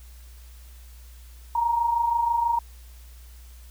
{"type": "tone pair together", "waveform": "sine", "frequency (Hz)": [914, 940.2], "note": ["A#5", "A#5"], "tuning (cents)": [-34, 15], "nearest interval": "unison", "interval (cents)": 49, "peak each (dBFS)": [-28, -21], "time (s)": [1.55, 2.59], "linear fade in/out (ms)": 5, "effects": ["added 60 Hz sine -43 dBFS peak until 3.7 s", "white hiss -55 dBFS RMS until 3.7 s"]}